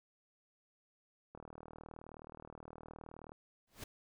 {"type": "click train", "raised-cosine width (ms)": 1, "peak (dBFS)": -36, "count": 78, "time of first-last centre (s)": [1.35, 3.319], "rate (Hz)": 39.1}
{"type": "noise with exponential growth", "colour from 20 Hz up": "pink", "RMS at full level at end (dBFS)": -43, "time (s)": [3.67, 3.84], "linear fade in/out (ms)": 5, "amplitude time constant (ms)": 35}
{"effects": []}